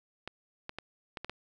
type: clicks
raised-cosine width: 0.3 ms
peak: -22 dBFS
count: 6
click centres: 0.276 / 0.694 / 0.786 / 1.172 / 1.246 / 1.296 s
effects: none